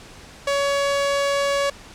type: tone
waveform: sawtooth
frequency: 562 Hz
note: C#5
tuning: 24 cents sharp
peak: -15 dBFS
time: 0.47-1.7 s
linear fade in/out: 5 ms
effects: pink hiss -43 dBFS RMS until 1.94 s + low-pass 8000 Hz 12 dB/octave